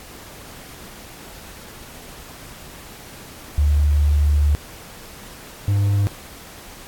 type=tone pair in turn; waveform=sine / triangle; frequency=73.42 / 100.72 Hz; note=D2 / G2; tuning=0 / +47 cents; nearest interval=perfect fourth; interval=547 cents; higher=second; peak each=-13 dBFS; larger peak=neither; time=3.58-4.55 / 5.68-6.07 s; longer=first; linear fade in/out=0 ms; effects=pink hiss -40 dBFS RMS until 6.87 s + AAC 64 kbps